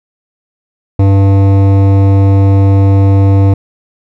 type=tone with hard clipping; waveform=triangle; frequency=98 Hz; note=G2; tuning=in tune; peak=-6 dBFS; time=0.99-3.54 s; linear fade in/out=5 ms; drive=18 dB; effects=none